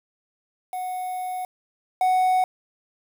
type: tone pair in turn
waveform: triangle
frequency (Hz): 736 / 741.5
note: F#5 / F#5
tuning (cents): -9 / +4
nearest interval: unison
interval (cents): 13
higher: second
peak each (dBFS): -25 / -15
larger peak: second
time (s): 0.73-1.45 / 2.01-2.44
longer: first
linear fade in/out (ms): 2
effects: 7-bit

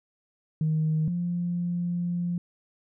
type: tone pair in turn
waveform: sine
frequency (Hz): 156.6 / 174.53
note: D#3 / F3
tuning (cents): +11 / -1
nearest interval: major second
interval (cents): 188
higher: second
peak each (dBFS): -21 / -25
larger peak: first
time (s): 0.61-1.08 / 1.08-2.38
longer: second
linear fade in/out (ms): 2
effects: tanh soft clip ceiling -18 dBFS

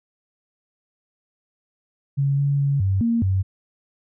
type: tone with pitch steps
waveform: sine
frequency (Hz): 139.3 / 141.3 / 140.3 / 96.5 / 231.9 / 95.2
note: C#3 / C#3 / C#3 / G2 / A#3 / F#2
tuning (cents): +9 / +34 / +21 / -27 / -9 / +50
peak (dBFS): -17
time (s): 2.17-3.43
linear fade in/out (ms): 20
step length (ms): 210
effects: none

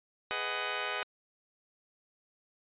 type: chord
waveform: 10% pulse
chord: G# minor seventh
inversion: none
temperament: just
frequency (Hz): 415.3 / 498.4 / 623 / 747.5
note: G#4 / B4 / D#5 / F#5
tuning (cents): 0 / +16 / +2 / +17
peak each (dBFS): -31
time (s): 0.31-1.03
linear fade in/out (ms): 0
effects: resampled to 8000 Hz

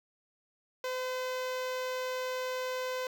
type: tone with notch filter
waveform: sawtooth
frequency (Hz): 510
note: C5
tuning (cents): -44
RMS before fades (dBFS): -35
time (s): 0.84-3.07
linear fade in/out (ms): 2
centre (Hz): 10000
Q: 1.1
effects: none

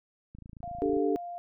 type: click train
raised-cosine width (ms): 5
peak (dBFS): -34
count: 18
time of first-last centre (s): 0.35-0.968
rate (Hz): 27.5
type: tone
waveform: sine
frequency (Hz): 698.5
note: F5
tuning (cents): 0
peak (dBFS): -36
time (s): 0.63-1.38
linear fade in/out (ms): 0
type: chord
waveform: sine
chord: D suspended fourth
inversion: none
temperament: just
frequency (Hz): 293.7 / 391.6 / 440.5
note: D4 / G4 / A4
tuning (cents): 0 / -2 / +2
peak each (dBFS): -29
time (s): 0.82-1.16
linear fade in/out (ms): 0
effects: none

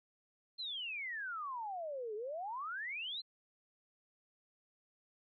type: exponential two-way sweep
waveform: sine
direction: down then up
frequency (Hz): 4219 to 409.6 to 4219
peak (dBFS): -39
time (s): 0.58-3.22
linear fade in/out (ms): 20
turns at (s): 2.15
effects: AAC 48 kbps

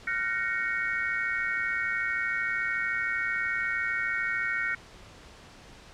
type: chord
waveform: sine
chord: Gb major seventh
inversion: third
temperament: equal with one note detuned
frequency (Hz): 1396.9 / 1510.2 / 1864.7 / 2217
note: F6 / Gb6 / Bb6 / Db7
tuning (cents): 0 / +35 / 0 / 0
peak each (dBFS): -34 / -33 / -31 / -32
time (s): 0.07-4.75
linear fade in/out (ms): 5
effects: pink hiss -50 dBFS RMS until 5.93 s + low-pass 6000 Hz 12 dB/octave

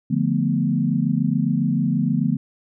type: chord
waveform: sine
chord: B half-diminished seventh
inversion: first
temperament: equal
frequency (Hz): 146.83 / 174.61 / 220 / 246.9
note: D3 / F3 / A3 / B3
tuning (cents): 0 / 0 / 0 / 0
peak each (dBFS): -23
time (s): 0.1-2.37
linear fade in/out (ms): 10
effects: none

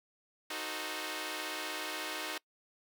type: chord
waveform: 5% pulse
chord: D# diminished seventh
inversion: none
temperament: equal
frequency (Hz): 311.1 / 370 / 440 / 523.3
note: D#4 / F#4 / A4 / C5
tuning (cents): 0 / 0 / 0 / 0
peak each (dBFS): -29 / -31 / -33 / -33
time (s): 0.5-2.38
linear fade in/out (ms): 5
effects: noise-tail reverb RT60 0.1 s tail -24 dB re dry

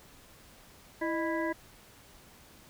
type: harmonic tone with a mistuned harmonic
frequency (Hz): 329.6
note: E4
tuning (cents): 0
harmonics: 1 / 2 / 3 / 5 / 6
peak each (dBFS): -32 / -35 / -37 / -39 / -40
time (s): 1.01-1.53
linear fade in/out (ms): 10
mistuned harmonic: 2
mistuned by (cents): -110
effects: pink hiss -56 dBFS RMS until 2.69 s

